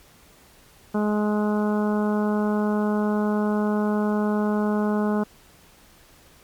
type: harmonic tone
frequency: 210 Hz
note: G#3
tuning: 19 cents sharp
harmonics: 1 / 2 / 3 / 4 / 5 / 6 / 7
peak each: -21 / -27 / -31 / -33 / -35 / -37 / -38 dBFS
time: 0.94-5.24 s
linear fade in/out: 10 ms
effects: pink hiss -53 dBFS RMS until 6.43 s + MP3 96 kbps